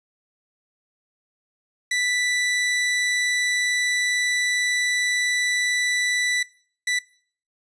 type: tone bursts at uneven times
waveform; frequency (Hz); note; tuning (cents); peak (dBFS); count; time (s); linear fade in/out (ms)
sawtooth; 1975.5; B6; 0; -17; 2; 1.91-6.43 / 6.87-6.99; 5
effects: noise-tail reverb RT60 0.5 s tail -21 dB re dry + resampled to 22050 Hz